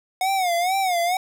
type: tone with vibrato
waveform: square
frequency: 730 Hz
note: F#5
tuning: 24 cents flat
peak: -20 dBFS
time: 0.21-1.17 s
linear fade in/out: 2 ms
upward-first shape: sine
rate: 2.2 Hz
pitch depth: 120 cents each way
effects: none